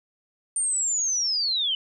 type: linear sweep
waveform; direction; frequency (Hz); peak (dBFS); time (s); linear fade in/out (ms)
sine; down; 8960 to 2960; -22; 0.56-1.75; 2
effects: none